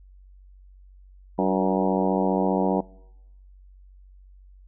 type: harmonic tone with a mistuned harmonic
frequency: 94.9 Hz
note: F#2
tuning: 44 cents sharp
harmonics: 2 / 3 / 4 / 5 / 6 / 7 / 8 / 9 / 10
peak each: -25 / -27 / -28 / -29 / -30 / -30 / -31 / -32 / -32 dBFS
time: 1.38-2.81 s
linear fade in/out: 10 ms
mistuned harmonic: 4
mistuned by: -46 cents
effects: noise-tail reverb RT60 0.9 s tail -24 dB re dry + added 47 Hz sine -47 dBFS peak until 4.67 s